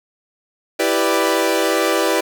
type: chord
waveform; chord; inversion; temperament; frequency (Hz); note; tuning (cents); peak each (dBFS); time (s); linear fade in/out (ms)
sawtooth; E minor seventh; none; equal; 329.6 / 392 / 493.9 / 587.3; E4 / G4 / B4 / D5; 0 / 0 / 0 / 0; -17; 0.79-2.21; 10
effects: none

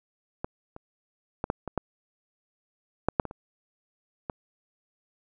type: clicks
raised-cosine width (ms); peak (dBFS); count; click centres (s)
1; -16 / -27 / -14 / -11 / -20 / -12 / -8 / -6 / -20 / -26 / -17; 11; 0.445 / 0.764 / 1.441 / 1.501 / 1.677 / 1.777 / 3.086 / 3.198 / 3.253 / 3.311 / 4.298
effects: none

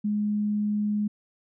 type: tone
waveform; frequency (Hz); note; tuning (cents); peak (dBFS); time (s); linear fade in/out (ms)
sine; 208.9; G#3; +10; -23; 0.04-1.08; 10
effects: none

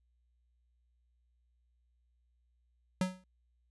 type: tone with exponential decay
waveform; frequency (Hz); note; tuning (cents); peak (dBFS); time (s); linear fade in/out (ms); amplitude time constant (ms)
square; 185; F#3; 0; -26; 3.01-3.24; 2; 48
effects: added 60 Hz sine -70 dBFS peak until 3.7 s + resampled to 24000 Hz

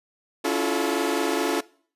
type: tone cluster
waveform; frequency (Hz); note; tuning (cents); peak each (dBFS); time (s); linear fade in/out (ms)
sawtooth; 281.1 / 331.4 / 356 / 433.3; C#4 / E4 / F4 / A4; +24 / +9 / +33 / -27; -24; 0.44-1.61; 10
effects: noise-tail reverb RT60 0.5 s tail -22 dB re dry + resampled to 32000 Hz

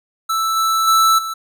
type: tone with level steps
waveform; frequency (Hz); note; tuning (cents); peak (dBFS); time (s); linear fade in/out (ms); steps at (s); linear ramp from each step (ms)
square; 1320; E6; +2; -17 / -15 / -11 / -23; 0.29-1.34; 10; 0.56 / 0.87 / 1.18; 10
effects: none

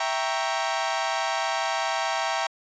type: chord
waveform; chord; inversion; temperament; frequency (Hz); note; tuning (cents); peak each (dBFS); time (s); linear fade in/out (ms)
sawtooth; E diminished seventh; none; equal; 659.3 / 784 / 932.3 / 1108.7; E5 / G5 / Bb5 / Db6; 0 / 0 / 0 / 0; -26 / -25 / -26 / -29; 0-2.47; 5
effects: resampled to 16000 Hz

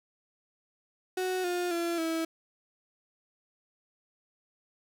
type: tone with pitch steps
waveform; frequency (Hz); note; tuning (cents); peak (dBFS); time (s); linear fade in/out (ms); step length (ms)
35% pulse; 370 / 354.7 / 340.1 / 326; F#4 / F4 / F4 / E4; 0 / +27 / -46 / -19; -27; 1.17-2.25; 5; 270
effects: none

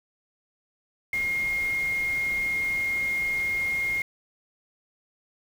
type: tone in noise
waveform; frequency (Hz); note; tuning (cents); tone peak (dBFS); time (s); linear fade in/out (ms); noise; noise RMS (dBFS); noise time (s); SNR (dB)
sine; 2137; C7; +36; -24; 1.13-4.02; 2; pink; -42; 1.13-4.02; +15
effects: none

